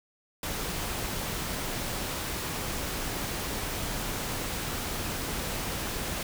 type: noise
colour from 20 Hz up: pink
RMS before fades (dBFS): -33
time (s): 0.43-6.23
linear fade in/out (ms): 2
effects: none